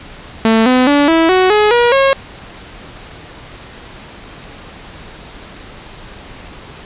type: tone with pitch steps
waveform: sawtooth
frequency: 223.4 / 253.7 / 288 / 327.1 / 371.4 / 421.7 / 478.9 / 543.8 Hz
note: A3 / B3 / D4 / E4 / F#4 / G#4 / A#4 / C#5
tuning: +27 / +47 / -34 / -13 / +7 / +26 / +47 / -33 cents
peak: -4 dBFS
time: 0.45-2.13 s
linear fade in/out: 0 ms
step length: 210 ms
effects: pink hiss -34 dBFS RMS until 6.85 s + resampled to 8000 Hz